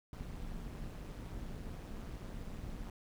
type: noise with amplitude modulation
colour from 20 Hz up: brown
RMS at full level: -41 dBFS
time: 0.13-2.9 s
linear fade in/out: 2 ms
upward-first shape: sine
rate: 192 Hz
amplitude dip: 70%
effects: none